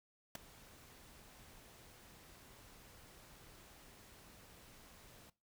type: noise with ADSR envelope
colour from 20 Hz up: pink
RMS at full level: -39 dBFS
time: 0.35-5.3 s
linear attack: 4 ms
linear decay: 7 ms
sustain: -21 dB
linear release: 6 ms
effects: noise-tail reverb RT60 0.3 s tail -20 dB re dry